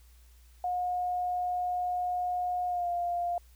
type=tone with pitch glide; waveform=sine; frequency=720 to 699.5 Hz; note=F#5 to F5; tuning=-47 to +3 cents; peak=-28 dBFS; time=0.64-3.38 s; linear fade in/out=2 ms; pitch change=-50 cents; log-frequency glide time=2.67-2.88 s; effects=added 60 Hz sine -54 dBFS peak until 3.55 s + white hiss -65 dBFS RMS until 3.55 s